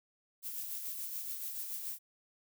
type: noise with tremolo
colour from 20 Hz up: violet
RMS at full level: -39 dBFS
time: 0.42-1.99 s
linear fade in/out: 50 ms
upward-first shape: sine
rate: 7 Hz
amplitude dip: 40%
effects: none